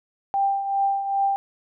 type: tone with tremolo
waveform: sine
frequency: 790 Hz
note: G5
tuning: 13 cents sharp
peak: -17 dBFS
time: 0.34-1.36 s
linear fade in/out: 0 ms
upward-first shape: triangle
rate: 2.5 Hz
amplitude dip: 65%
effects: none